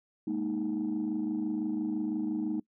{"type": "chord", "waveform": "sine", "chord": "Ab suspended second", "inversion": "none", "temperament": "just", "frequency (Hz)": [207.7, 233.6, 311.5], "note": ["Ab3", "Bb3", "Eb4"], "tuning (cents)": [0, 4, 2], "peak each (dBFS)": [-34, -34, -30], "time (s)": [0.27, 2.6], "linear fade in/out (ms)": 5, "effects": ["noise-tail reverb RT60 0.1 s tail -23 dB re dry", "tanh soft clip ceiling -24 dBFS"]}